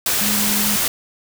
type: tone in noise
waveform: sine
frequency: 207.7 Hz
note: G#3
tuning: in tune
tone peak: -23 dBFS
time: 0.21-0.76 s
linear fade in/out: 2 ms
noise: white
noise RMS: -19 dBFS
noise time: 0.06-0.88 s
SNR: -7 dB
effects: none